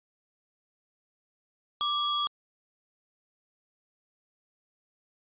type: tone pair together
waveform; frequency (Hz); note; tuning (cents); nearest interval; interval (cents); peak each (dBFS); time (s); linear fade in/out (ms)
sine; 1177 / 3329; D6 / G#7; +3 / +3; octave + tritone; 1800; -27; 1.81-2.27; 0
effects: tanh soft clip ceiling -21 dBFS + resampled to 8000 Hz